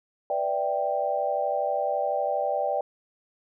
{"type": "chord", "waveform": "sine", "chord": "E minor seventh", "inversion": "second", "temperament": "equal", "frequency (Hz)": [493.9, 587.3, 659.3, 784], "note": ["B4", "D5", "E5", "G5"], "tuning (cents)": [0, 0, 0, 0], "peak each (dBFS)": [-33, -27, -32, -28], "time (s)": [0.3, 2.81], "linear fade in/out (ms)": 2, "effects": []}